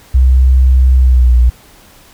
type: tone with pitch glide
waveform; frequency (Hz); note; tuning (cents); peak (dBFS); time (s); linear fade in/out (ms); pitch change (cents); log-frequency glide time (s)
sine; 64.4 to 60.44; C2 to B1; -27 to -37; -4; 0.14-1.5; 10; -110; 0.99-1.36
effects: pink hiss -42 dBFS RMS until 2.13 s